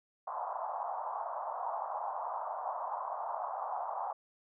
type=band-pass noise; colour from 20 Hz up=pink; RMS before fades=-38 dBFS; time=0.27-4.13 s; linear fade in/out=5 ms; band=670 to 1100 Hz; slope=48 dB/octave; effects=none